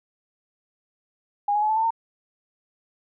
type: tone with pitch steps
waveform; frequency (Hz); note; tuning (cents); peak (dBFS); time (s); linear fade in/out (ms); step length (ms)
sine; 818 / 835.7 / 853.7 / 872.2 / 891 / 910.3; G#5 / G#5 / G#5 / A5 / A5 / A#5; -26 / +11 / +47 / -15 / +22 / -41; -19; 1.48-1.906; 5; 71
effects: none